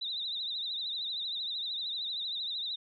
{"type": "tone with vibrato", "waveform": "sine", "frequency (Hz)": 3800, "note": "A#7", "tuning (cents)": 33, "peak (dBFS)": -33, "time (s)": [0.01, 2.76], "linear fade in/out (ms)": 10, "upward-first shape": "triangle", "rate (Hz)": 13, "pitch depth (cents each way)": 120, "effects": []}